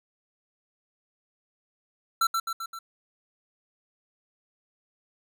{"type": "tone with echo", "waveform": "square", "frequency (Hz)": 1345, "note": "E6", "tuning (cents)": 34, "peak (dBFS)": -21, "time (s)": [2.21, 2.27], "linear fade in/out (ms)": 5, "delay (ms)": 130, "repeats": 4, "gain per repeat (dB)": -4, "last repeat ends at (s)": 2.79, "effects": []}